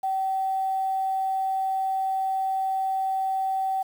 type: tone with quantisation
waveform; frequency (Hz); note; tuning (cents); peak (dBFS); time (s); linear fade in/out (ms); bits
sine; 767; G5; -38; -23; 0.03-3.83; 10; 8
effects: none